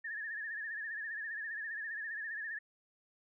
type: tone with vibrato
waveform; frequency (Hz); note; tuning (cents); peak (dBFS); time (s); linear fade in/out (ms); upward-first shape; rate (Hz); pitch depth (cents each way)
sine; 1754; A6; -6; -38; 0.04-2.59; 10; sine; 15; 89
effects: none